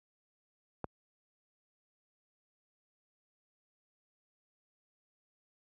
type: click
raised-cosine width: 1 ms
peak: -22 dBFS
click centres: 0.843 s
effects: high-pass 60 Hz 12 dB/octave